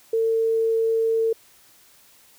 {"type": "tone", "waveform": "sine", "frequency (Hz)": 450.8, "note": "A4", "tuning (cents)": 42, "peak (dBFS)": -18, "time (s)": [0.13, 1.33], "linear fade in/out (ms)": 5, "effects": ["white hiss -54 dBFS RMS until 2.38 s"]}